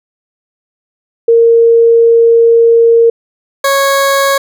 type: tone pair in turn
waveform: sine / 20% pulse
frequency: 462.3 / 551.5 Hz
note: A#4 / C#5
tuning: -14 / -9 cents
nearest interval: minor third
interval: 305 cents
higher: second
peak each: -3 dBFS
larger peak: neither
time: 1.28-3.1 / 3.64-4.38 s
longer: first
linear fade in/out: 5 ms
effects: none